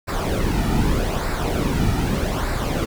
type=noise with flanger; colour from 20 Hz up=brown; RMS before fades=-21 dBFS; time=0.07-2.86 s; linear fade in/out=20 ms; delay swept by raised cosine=0.31 to 1.91 ms; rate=0.82 Hz; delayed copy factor=-0.6; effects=none